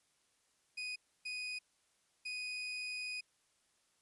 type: tone bursts at uneven times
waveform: 30% pulse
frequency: 2489 Hz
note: D#7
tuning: in tune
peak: -37 dBFS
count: 3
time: 0.77-0.96 / 1.25-1.59 / 2.25-3.21 s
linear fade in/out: 10 ms
effects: white hiss -75 dBFS RMS until 4.01 s + resampled to 24000 Hz